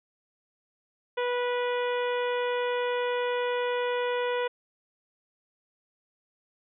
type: harmonic tone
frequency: 490 Hz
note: B4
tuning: 14 cents flat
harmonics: 1 / 2 / 3 / 4 / 5 / 6 / 7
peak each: -27 / -33 / -37 / -39 / -41 / -43 / -44 dBFS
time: 1.17-4.48 s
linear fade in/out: 10 ms
effects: none